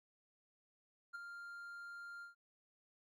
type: tone with ADSR envelope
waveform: triangle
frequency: 1396.9 Hz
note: F6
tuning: in tune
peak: -40 dBFS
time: 1.13-2.35 s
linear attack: 22 ms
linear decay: 14 ms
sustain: -6 dB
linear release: 130 ms
effects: none